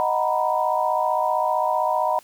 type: chord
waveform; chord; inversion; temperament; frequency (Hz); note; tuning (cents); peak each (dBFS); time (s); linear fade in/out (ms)
sine; B major seventh; first; equal; 622.3 / 740 / 932.3 / 987.8; D#5 / F#5 / A#5 / B5; 0 / 0 / 0 / 0; -24; 0-2.19; 0
effects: white hiss -52 dBFS RMS until 2.23 s + MP3 96 kbps